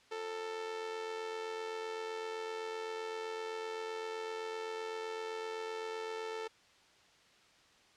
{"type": "tone with amplitude modulation", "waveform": "sawtooth", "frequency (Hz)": 443, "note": "A4", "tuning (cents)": 12, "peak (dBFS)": -32, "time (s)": [0.11, 6.48], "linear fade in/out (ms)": 10, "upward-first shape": "sine", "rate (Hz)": 87.8, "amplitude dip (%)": 55, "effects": ["white hiss -64 dBFS RMS until 7.96 s", "low-pass 5000 Hz 12 dB/octave"]}